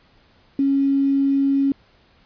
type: tone with quantisation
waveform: sine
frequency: 275.6 Hz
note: C#4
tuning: 10 cents flat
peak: -15 dBFS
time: 0.59-1.72 s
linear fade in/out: 2 ms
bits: 7
effects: pink hiss -56 dBFS RMS until 2.25 s + resampled to 11025 Hz